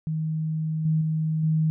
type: tone with level steps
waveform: sine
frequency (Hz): 157.6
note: D#3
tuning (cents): +23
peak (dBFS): -24 / -19 / -22 / -19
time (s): 0.07-1.7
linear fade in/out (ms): 0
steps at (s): 0.85 / 1.01 / 1.43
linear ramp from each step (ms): 5
effects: none